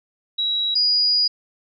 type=tone pair in turn; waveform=sine; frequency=3876 / 4897 Hz; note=B7 / D#8; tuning=-33 / -28 cents; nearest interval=major third; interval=405 cents; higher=second; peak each=-19 / -15 dBFS; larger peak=second; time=0.38-0.75 / 0.75-1.28 s; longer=second; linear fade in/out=10 ms; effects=none